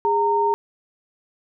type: tone pair together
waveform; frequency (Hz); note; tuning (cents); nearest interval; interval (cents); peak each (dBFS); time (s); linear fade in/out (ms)
sine; 409.8 / 920; G#4 / A#5; -23 / -23; octave + major second; 1400; -21 / -18; 0.05-0.54; 0
effects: none